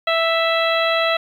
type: harmonic tone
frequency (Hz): 659.3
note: E5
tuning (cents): 0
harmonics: 1 / 2 / 3 / 4 / 5 / 6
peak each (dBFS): -19 / -22 / -24 / -25 / -26 / -27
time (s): 0.07-1.17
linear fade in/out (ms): 5
effects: 8-bit